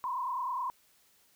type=tone with frequency modulation; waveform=sine; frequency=1017 Hz; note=C6; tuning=50 cents flat; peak=-31 dBFS; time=0.04-0.7 s; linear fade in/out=0 ms; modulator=29.7 Hz; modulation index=2; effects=white hiss -66 dBFS RMS until 1.35 s